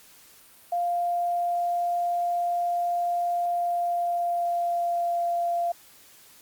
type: tone with pitch glide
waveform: sine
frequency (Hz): 698.5 to 690.9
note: F5 to F5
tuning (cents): 0 to -19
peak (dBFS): -23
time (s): 0.72-5.72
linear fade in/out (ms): 5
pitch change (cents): -19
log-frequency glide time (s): 3.49-5.18
effects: white hiss -53 dBFS RMS until 6.41 s + Opus 48 kbps